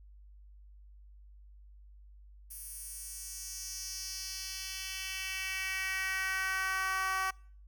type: tone with high-pass filter sweep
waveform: 10% pulse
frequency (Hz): 380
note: F#4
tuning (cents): +46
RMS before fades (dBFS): -37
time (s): 2.5-7.31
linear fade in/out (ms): 10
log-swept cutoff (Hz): 11000 to 1000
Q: 2.1
effects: noise-tail reverb RT60 0.5 s tail -25 dB re dry + added 50 Hz sine -52 dBFS peak until 7.67 s